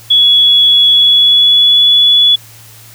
sine tone with pitch glide, 3376 to 3413 Hz, G#7 to G#7, +28 to +47 cents, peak -4 dBFS, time 0.1-2.36 s, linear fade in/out 10 ms, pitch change +19 cents, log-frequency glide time 0.93-1.83 s, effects added 112 Hz sine -39 dBFS peak until 2.94 s + white hiss -38 dBFS RMS until 2.94 s

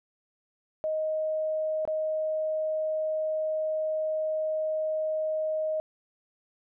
sine tone with dropouts, 625 Hz, D#5, 8 cents sharp, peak -26 dBFS, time 0.84-5.8 s, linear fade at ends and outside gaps 0 ms, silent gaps 1.852-1.876 s, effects none

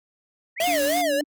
sine exponential two-way sweep, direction up then down, 1760 to 3322 to 1760 Hz, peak -29 dBFS, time 0.56-0.79 s, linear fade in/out 20 ms, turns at 0.63 s
square tone with vibrato, 631 Hz, D#5, 24 cents sharp, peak -21 dBFS, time 0.6-1.21 s, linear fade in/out 2 ms, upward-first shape sine, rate 3.2 Hz, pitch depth 230 cents each way
white noise, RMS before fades -32 dBFS, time 0.6-1.02 s, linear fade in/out 10 ms
sine tone, 292.6 Hz, D4, 6 cents flat, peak -28 dBFS, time 0.67-1.24 s, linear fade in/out 10 ms
effects MP3 96 kbps

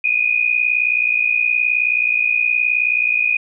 sine tone pair together, 2441 / 2500 Hz, D#7 / D#7, -34 / +8 cents, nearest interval unison, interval 42 cents, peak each -17 dBFS, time 0.04-3.37 s, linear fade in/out 5 ms, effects none

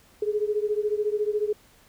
sine beating tone pair, 415.3 / 429.3 Hz, G#4 / A4, 0 / -43 cents, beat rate 14 Hz, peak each -25 / -27 dBFS, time 0.22-1.53 s, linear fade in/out 5 ms, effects pink hiss -57 dBFS RMS until 1.88 s

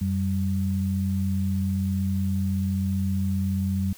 sine tone pair together, 91.5 / 192.6 Hz, F#2 / G3, -19 / -30 cents, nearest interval octave + minor second, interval 1289 cents, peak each -25 dBFS, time 0.01-3.93 s, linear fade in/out 5 ms, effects white hiss -49 dBFS RMS until 3.97 s

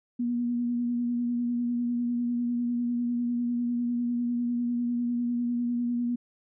sine tone with vibrato, 240.4 Hz, B3, 46 cents flat, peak -25 dBFS, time 0.19-6.16 s, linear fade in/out 10 ms, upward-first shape sine, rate 10 Hz, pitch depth 21 cents each way, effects none

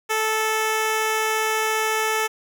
10% pulse tone, 437.7 Hz, A4, 9 cents flat, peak -12 dBFS, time 0.09-2.28 s, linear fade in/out 20 ms, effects none

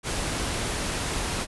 pink low-pass noise, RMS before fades -29 dBFS, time 0.03-1.47 s, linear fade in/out 50 ms, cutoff 11000 Hz, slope 96 dB/octave, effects none

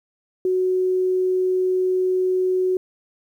sine tone, 370 Hz, F#4, in tune, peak -17 dBFS, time 0.45-2.77 s, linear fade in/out 2 ms, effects 9-bit

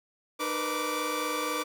sawtooth tone cluster, 304.4 / 476 / 500 / 1165 Hz, D#4 / A#4 / B4 / D6, -38 / +36 / +21 / -14 cents, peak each -32 / -33 / -32 / -28 dBFS, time 0.39-1.64 s, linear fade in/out 20 ms, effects none

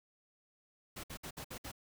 pink noise bursts, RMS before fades -45 dBFS, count 6, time 0.96-1.717 s, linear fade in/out 10 ms, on 77 ms, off 59 ms, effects none

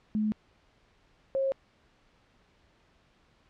sine tone pair in turn, 214 / 539.2 Hz, A3 / C#5, -48 / -48 cents, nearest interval octave + major third, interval 1600 cents, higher second, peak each -25 dBFS, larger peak neither, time 0.15-0.32 / 1.35-1.52 s, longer neither, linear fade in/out 0 ms, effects pink hiss -65 dBFS RMS until 3.49 s + low-pass 4000 Hz 12 dB/octave

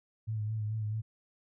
sine tone with vibrato, 108.1 Hz, A2, 30 cents flat, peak -31 dBFS, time 0.27-1.02 s, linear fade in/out 20 ms, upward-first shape sine, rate 4.6 Hz, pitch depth 41 cents each way, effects none

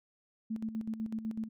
sine tone with tremolo, 221.2 Hz, A3, 9 cents sharp, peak -32 dBFS, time 0.5-1.49 s, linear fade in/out 10 ms, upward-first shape square, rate 8 Hz, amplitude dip 65%, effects none

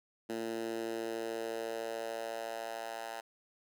10% pulse tone with high-pass filter sweep, 113.8 Hz, A#2, 41 cents flat, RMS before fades -39 dBFS, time 0.29-3.21 s, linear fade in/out 10 ms, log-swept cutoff 280 to 830 Hz, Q 2.3, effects none

